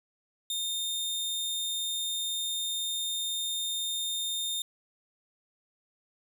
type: tone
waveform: sawtooth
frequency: 3642 Hz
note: A#7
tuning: 41 cents flat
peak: -27 dBFS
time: 0.5-4.62 s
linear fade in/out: 2 ms
effects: none